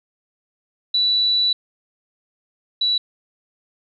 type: tone pair in turn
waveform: sine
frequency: 3951 / 3937 Hz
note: B7 / B7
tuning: 0 / -6 cents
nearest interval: unison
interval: 6 cents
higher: first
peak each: -15 / -16 dBFS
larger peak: first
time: 0.94-1.53 / 2.81-2.98 s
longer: first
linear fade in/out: 5 ms
effects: none